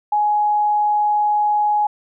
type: tone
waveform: sine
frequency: 837 Hz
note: G#5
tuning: 13 cents sharp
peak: -14 dBFS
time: 0.12-1.87 s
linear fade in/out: 5 ms
effects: none